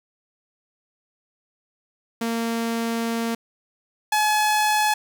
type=tone pair in turn; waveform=sawtooth; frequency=230 / 850 Hz; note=A#3 / G#5; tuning=-23 / +40 cents; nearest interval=octave + major seventh; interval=2263 cents; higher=second; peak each=-19 / -14 dBFS; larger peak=second; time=2.21-3.35 / 4.12-4.94 s; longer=first; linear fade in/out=5 ms; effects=9-bit